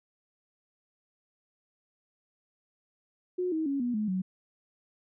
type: tone with pitch steps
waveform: sine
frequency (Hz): 362.5 / 317.4 / 277.9 / 243.3 / 213.1 / 186.56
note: F#4 / D#4 / C#4 / B3 / G#3 / F#3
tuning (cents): -35 / +35 / +4 / -26 / +45 / +15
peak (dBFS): -27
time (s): 3.38-4.22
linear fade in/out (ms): 10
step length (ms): 140
effects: none